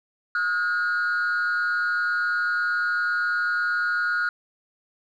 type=tone with frequency modulation; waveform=sine; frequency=1439 Hz; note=F#6; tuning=49 cents flat; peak=-19 dBFS; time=0.35-4.29 s; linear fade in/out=2 ms; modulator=166 Hz; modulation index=0.58; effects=tanh soft clip ceiling -20 dBFS